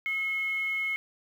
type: tone with frequency modulation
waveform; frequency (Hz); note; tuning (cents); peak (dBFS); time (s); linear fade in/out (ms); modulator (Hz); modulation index
sine; 2171; C#7; -37; -27; 0.06-0.96; 0; 889; 0.24
effects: 9-bit